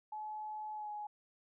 sine tone with pitch glide, 855 to 837.9 Hz, A5 to G#5, -50 to +15 cents, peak -40 dBFS, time 0.12-1.07 s, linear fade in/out 5 ms, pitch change -35 cents, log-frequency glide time 0.74-0.9 s, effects none

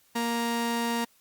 sawtooth tone pair together, 233.9 / 467.8 Hz, A#3 / A#4, +6 / +6 cents, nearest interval octave, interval 1200 cents, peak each -24 dBFS, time 0.15-1.05 s, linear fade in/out 10 ms, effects white hiss -63 dBFS RMS until 1.2 s + Opus 48 kbps

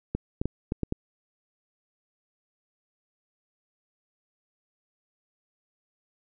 clicks, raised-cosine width 3 ms, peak -14 dBFS, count 6, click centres 0.15 / 0.415 / 0.456 / 0.721 / 0.833 / 0.924 s, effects none

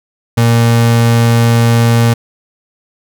35% pulse tone, 116.7 Hz, A#2, 2 cents sharp, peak -5 dBFS, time 0.37-2.14 s, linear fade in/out 10 ms, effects none

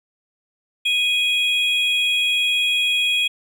triangle tone pair together, 2489 / 3307 Hz, D#7 / G#7, 0 / -8 cents, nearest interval perfect fourth, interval 492 cents, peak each -18 dBFS, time 0.85-3.28 s, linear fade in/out 10 ms, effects none

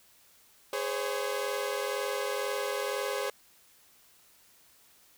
sawtooth tone cluster, 412.9 / 512 / 554 Hz, G#4 / C5 / C#5, -10 / -38 / -1 cents, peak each -31 dBFS, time 0.73-3.3 s, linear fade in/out 2 ms, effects white hiss -61 dBFS RMS until 5.17 s

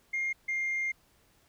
sine tone pair in turn, 2124 / 2114 Hz, C7 / C7, +25 / +17 cents, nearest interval unison, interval 8 cents, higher first, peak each -27 dBFS, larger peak neither, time 0.13-0.33 / 0.48-0.92 s, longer second, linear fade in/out 10 ms, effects tanh soft clip ceiling -26 dBFS + pink hiss -66 dBFS RMS until 1.48 s

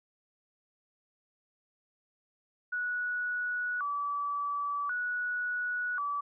sine tone with vibrato, 1300 Hz, E6, 24 cents flat, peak -30 dBFS, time 2.72-6.21 s, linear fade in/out 10 ms, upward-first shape square, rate 0.46 Hz, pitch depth 210 cents each way, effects none

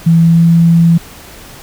sine tone with pitch glide, 165.8 to 167.63 Hz, E3 to E3, +10 to +29 cents, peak -4 dBFS, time 0.06-0.98 s, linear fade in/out 10 ms, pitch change +19 cents, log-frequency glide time 0.19-0.5 s, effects pink hiss -34 dBFS RMS until 1.62 s

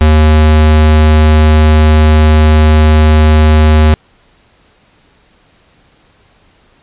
square tone, 77.3 Hz, D#2, 11 cents flat, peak -4 dBFS, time 0.01-3.94 s, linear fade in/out 0 ms, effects pink hiss -49 dBFS RMS until 6.82 s + resampled to 8000 Hz

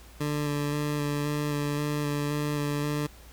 20% pulse tone with vibrato, 146.83 Hz, D3, in tune, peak -22 dBFS, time 0.2-3.07 s, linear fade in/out 10 ms, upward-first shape square, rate 1.9 Hz, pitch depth 13 cents each way, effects added 58 Hz sine -49 dBFS peak until 3.32 s + pink hiss -53 dBFS RMS until 3.32 s

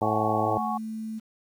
harmonic tone, 108.9 Hz, A2, 17 cents flat, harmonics 1 / 2 / 3 / 4 / 5 / 6 / 7 / 8, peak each -32 / -32 / -32 / -32 / -32 / -32 / -32 / -32 dBFS, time 0.01-0.58 s, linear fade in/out 5 ms
sine chord, F# suspended second, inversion none, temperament equal, 740 / 830.6 / 1108.7 Hz, F#5 / G#5 / C#6, 0 / 0 / 0 cents, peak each -31 dBFS, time 0.02-0.78 s, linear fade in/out 10 ms
sine tone, 220 Hz, A3, in tune, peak -31 dBFS, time 0.44-1.2 s, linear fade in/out 20 ms
effects 9-bit

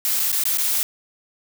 blue noise with dropouts, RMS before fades -21 dBFS, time 0.05-0.83 s, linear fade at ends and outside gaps 0 ms, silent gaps 0.196-0.2 / 0.317-0.327 / 0.437-0.454 / 0.573-0.583 s, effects none

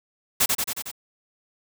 white noise with echo, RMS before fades -19 dBFS, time 0.4-0.46 s, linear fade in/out 10 ms, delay 91 ms, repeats 5, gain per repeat -3 dB, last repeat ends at 0.915 s, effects none

